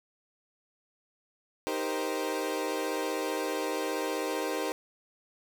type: chord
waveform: 30% pulse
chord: C minor seventh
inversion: first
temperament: equal with one note detuned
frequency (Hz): 311.1 / 392 / 468.1 / 523.3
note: Eb4 / G4 / Bb4 / C5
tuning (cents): 0 / 0 / +7 / 0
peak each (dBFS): -33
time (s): 1.67-4.72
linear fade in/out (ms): 0
effects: none